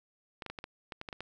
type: clicks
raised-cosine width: 0.3 ms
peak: -24 dBFS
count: 10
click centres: 0.422 / 0.463 / 0.5 / 0.588 / 0.641 / 0.922 / 1.014 / 1.088 / 1.128 / 1.206 s
effects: none